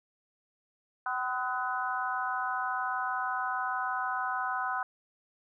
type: harmonic tone with a mistuned harmonic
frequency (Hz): 253.6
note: B3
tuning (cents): +46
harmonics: 3 / 4 / 5 / 6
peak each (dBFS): -35 / -35 / -35 / -35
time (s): 1.06-4.83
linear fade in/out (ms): 2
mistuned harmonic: 6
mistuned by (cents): -40
effects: none